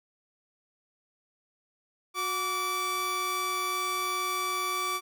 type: tone pair together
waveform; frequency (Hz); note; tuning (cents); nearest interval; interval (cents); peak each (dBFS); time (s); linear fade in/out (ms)
sawtooth; 364.8 / 1157; F#4 / D6; -24 / -26; octave + minor sixth; 1998; -34 / -25; 2.14-5.01; 50
effects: none